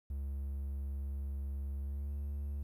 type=tone with pitch glide; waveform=triangle; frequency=69.3 to 71.33 Hz; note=C#2 to D2; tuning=0 to -50 cents; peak=-34 dBFS; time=0.1-2.63 s; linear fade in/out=5 ms; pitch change=+50 cents; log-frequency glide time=1.81-2.11 s; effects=12-bit